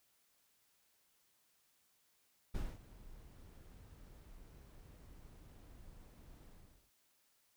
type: noise with ADSR envelope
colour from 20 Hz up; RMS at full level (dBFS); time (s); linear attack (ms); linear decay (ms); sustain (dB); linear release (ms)
brown; -39; 2.54-6.91; 12; 230; -18; 440
effects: white hiss -75 dBFS RMS until 7.56 s